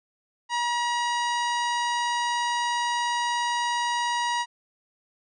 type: harmonic tone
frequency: 957 Hz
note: A#5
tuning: 45 cents sharp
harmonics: 1 / 2 / 3 / 4 / 5 / 6 / 7 / 9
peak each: -25 / -31 / -35 / -37 / -39 / -41 / -42 / -44 dBFS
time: 0.49-4.46 s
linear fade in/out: 50 ms
effects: none